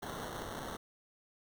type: noise with sample-and-hold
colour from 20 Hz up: white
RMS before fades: -42 dBFS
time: 0.02-0.77 s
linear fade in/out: 10 ms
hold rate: 2450 Hz
effects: none

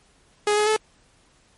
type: tone with pitch steps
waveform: sawtooth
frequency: 416.5 / 421.4 / 433.1 Hz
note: G#4 / G#4 / A4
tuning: +5 / +25 / -27 cents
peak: -14 dBFS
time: 0.47-0.764 s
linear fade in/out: 2 ms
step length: 98 ms
effects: pink hiss -59 dBFS RMS until 1.57 s + MP3 48 kbps

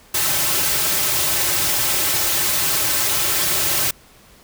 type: noise with comb filter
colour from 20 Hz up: white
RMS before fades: -19 dBFS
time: 0.14-3.91 s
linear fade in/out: 5 ms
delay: 4.2 ms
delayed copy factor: -0.7
effects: pink hiss -49 dBFS RMS until 4.43 s

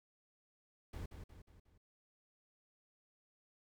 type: noise with echo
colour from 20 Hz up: brown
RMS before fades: -45 dBFS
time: 0.93-1.06 s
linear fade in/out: 5 ms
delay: 180 ms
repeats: 4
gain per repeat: -6 dB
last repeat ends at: 1.78 s
effects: none

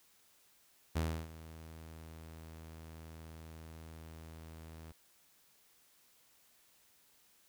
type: tone with ADSR envelope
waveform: sawtooth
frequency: 80.5 Hz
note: E2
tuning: 41 cents flat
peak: -27 dBFS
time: 0.95-4.92 s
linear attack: 14 ms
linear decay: 310 ms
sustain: -18 dB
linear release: 4 ms
effects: white hiss -68 dBFS RMS until 7.48 s

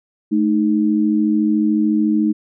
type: tone pair together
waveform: sine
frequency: 216.7 / 310.5 Hz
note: A3 / D#4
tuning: -26 / -3 cents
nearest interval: tritone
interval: 623 cents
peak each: -16 dBFS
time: 0.31-2.33 s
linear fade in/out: 20 ms
effects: none

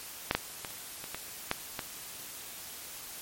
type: clicks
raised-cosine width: 0.3 ms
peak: -9 / -9 / -20 / -29 / -23 / -19 / -11 / -17 dBFS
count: 8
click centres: 0.311 / 0.35 / 0.648 / 0.706 / 1.041 / 1.146 / 1.514 / 1.792 s
effects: white hiss -44 dBFS RMS until 3.21 s + MP3 64 kbps

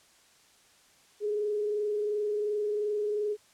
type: tone with frequency modulation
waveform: sine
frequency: 418.5 Hz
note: G#4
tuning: 13 cents sharp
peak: -27 dBFS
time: 1.2-3.37 s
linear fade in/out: 50 ms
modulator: 22.8 Hz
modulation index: 0.35
effects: white hiss -61 dBFS RMS until 3.53 s + low-pass 9000 Hz 12 dB/octave

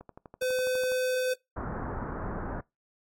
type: click train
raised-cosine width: 1 ms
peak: -31 dBFS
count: 12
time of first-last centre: 0.01-0.919 s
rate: 12.1 Hz
type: tone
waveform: square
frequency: 509 Hz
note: C5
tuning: 48 cents flat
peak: -27 dBFS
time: 0.41-1.34 s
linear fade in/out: 10 ms
type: low-pass noise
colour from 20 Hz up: pink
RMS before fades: -35 dBFS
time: 1.56-2.61 s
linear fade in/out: 10 ms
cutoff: 1600 Hz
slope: 48 dB/octave
effects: noise-tail reverb RT60 0.2 s tail -22 dB re dry + AAC 48 kbps

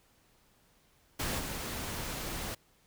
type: noise with level steps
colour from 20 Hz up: pink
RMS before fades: -34 / -38 dBFS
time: 1.19-2.55 s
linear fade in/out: 10 ms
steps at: 1.38 s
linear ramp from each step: 20 ms
effects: pink hiss -67 dBFS RMS until 2.86 s

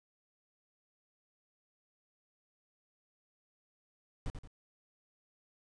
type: noise with echo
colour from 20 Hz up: brown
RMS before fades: -36 dBFS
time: 4.26-4.3 s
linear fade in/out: 0 ms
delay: 87 ms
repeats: 2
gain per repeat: -7 dB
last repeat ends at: 4.474 s
effects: resampled to 22050 Hz

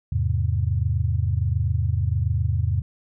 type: chord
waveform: sine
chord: E augmented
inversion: none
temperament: equal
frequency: 82.41 / 103.83 / 130.81 Hz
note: E2 / G#2 / B#2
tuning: 0 / 0 / 0 cents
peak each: -23 / -23 / -26 dBFS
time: 0.12-2.82 s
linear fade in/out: 5 ms
effects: none

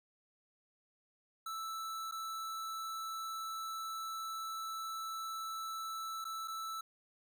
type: tone with dropouts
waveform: square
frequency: 1318.5 Hz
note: E6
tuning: in tune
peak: -40 dBFS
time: 1.46-6.81 s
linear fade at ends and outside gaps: 5 ms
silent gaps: 2.113-2.121 / 6.244-6.251 / 6.476-6.48 s
effects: none

